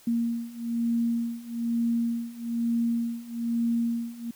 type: beating tone pair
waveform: sine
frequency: 232.6 / 233.7 Hz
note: A#3 / A#3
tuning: -4 / +5 cents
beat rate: 1.1 Hz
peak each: -29 / -27 dBFS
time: 0.07-4.31 s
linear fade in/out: 5 ms
effects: white hiss -55 dBFS RMS until 4.35 s